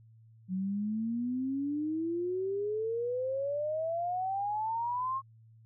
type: exponential sweep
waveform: sine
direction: up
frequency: 182.4 to 1087 Hz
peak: -30 dBFS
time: 0.48-5.22 s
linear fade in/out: 50 ms
effects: added 112 Hz sine -55 dBFS peak until 5.65 s